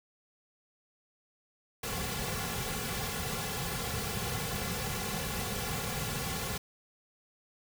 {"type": "noise with comb filter", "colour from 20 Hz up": "pink", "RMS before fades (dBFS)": -35, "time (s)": [1.83, 6.58], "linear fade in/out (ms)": 5, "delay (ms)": 3.2, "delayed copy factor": -0.9, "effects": []}